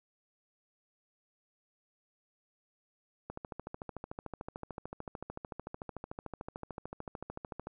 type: click train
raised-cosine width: 1 ms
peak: -26 dBFS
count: 60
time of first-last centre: 3.3-7.67 s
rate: 13.5 Hz
effects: none